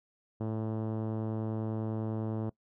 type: tone with low-pass filter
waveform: 5% pulse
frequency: 110 Hz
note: A2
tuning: in tune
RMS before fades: -34 dBFS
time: 0.4-2.5 s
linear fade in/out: 10 ms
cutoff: 330 Hz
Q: 0.52
effects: noise-tail reverb RT60 0.1 s tail -22 dB re dry